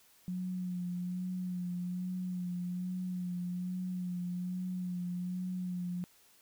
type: tone with vibrato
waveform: sine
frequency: 180.4 Hz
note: F#3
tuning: 44 cents flat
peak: -34 dBFS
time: 0.28-6.04 s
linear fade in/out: 0 ms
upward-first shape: sine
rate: 1.2 Hz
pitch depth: 28 cents each way
effects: white hiss -64 dBFS RMS until 6.41 s